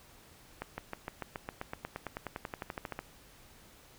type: accelerating click train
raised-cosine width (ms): 0.5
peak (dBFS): -22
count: 23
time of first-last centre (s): 0.62-2.991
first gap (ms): 160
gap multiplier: 0.96
effects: pink hiss -58 dBFS RMS until 3.98 s

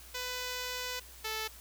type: tone pair in turn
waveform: 5% pulse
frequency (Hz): 499.2 / 437.8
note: B4 / A4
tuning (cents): +19 / -9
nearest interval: major second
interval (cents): 228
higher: first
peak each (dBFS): -24 / -23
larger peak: second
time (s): 0.14-1 / 1.24-1.48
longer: first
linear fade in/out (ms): 10
effects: added 60 Hz sine -54 dBFS peak until 1.6 s + white hiss -53 dBFS RMS until 1.6 s

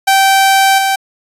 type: tone with level steps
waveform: sawtooth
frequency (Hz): 777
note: G5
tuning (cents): -16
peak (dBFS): -3 / -7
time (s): 0.07-0.96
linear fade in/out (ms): 10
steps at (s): 0.78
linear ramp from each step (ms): 5
effects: resampled to 32000 Hz

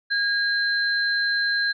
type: tone pair together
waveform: sine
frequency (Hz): 1629 / 4105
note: G#6 / C8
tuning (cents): -34 / -34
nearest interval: octave + major third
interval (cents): 1600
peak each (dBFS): -21 / -26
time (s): 0.1-1.73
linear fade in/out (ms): 20
effects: none

